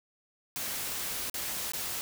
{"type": "noise with dropouts", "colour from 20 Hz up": "white", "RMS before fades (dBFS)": -35, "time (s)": [0.56, 2.01], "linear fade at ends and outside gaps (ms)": 0, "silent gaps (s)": [[1.298, 1.342], [1.719, 1.735]], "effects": []}